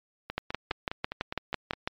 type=two click trains; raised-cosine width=0.3 ms; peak=-12 / -17 dBFS; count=10 / 8; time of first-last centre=0.38-1.875 / 0.3-1.734 s; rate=6.02 / 4.88 Hz; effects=low-pass 5000 Hz 12 dB/octave + MP3 64 kbps